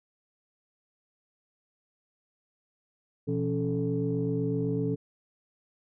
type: tone cluster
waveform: sine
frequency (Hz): 122.9 / 170.8 / 278.7 / 436.6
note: B2 / F3 / C#4 / A4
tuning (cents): -8 / -38 / +9 / -13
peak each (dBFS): -31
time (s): 3.27-4.96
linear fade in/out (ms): 20
effects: tanh soft clip ceiling -17 dBFS